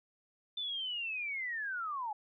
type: linear sweep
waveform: sine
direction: down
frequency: 3556 to 814 Hz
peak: -35 dBFS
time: 0.57-2.13 s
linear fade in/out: 5 ms
effects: none